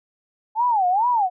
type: tone with vibrato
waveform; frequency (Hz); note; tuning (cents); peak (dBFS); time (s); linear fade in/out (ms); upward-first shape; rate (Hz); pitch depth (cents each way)
sine; 840; G#5; +19; -16; 0.55-1.3; 50; sine; 2.3; 280
effects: none